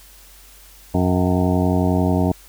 harmonic tone with a mistuned harmonic, 91 Hz, F#2, 28 cents flat, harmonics 1 / 2 / 3 / 4 / 5 / 7 / 8 / 9 / 10, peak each -20 / -20 / -21 / -26 / -28 / -26 / -30 / -32 / -32 dBFS, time 0.94-2.32 s, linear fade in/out 5 ms, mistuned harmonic 9, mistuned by -60 cents, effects added 47 Hz sine -47 dBFS peak until 2.48 s + white hiss -47 dBFS RMS until 2.48 s

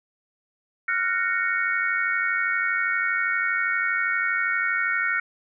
sine chord, Gb major seventh, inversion third, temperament just, 1387.5 / 1480 / 1850 / 2220 Hz, F6 / Gb6 / Bb6 / Db7, -12 / 0 / -14 / +2 cents, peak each -27 dBFS, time 0.88-5.2 s, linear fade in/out 5 ms, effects none

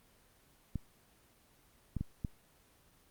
clicks, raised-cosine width 5 ms, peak -23 dBFS, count 4, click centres 0.757 / 1.967 / 2.01 / 2.248 s, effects pink hiss -66 dBFS RMS until 3.1 s + Opus 24 kbps

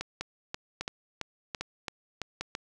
two click trains, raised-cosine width 0.2 ms, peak -16 / -16 dBFS, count 4 / 8, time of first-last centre 0.01-2.41 / 0.21-2.551 s, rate 1.25 / 2.99 Hz, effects none

